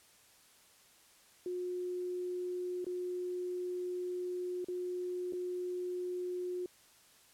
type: tone with dropouts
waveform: sine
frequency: 360 Hz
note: F#4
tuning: 47 cents flat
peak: -35 dBFS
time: 1.46-6.66 s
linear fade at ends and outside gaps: 2 ms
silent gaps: 2.845-2.866 / 4.645-4.684 / 5.325-5.333 s
effects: white hiss -63 dBFS RMS until 7.33 s + low-pass 12000 Hz 12 dB/octave